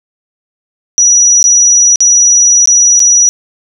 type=tone with dropouts; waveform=sine; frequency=5840 Hz; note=F#8; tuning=24 cents flat; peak=-3 dBFS; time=0.98-3.29 s; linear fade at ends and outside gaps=0 ms; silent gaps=1.428-1.441 / 1.958-2.005 / 2.657-2.674 / 2.994-3.002 s; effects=none